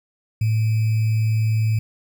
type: tone with sample-and-hold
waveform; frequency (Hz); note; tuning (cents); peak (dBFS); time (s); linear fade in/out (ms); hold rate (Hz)
sine; 110; A2; 0; -16; 0.41-1.79; 5; 2450
effects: none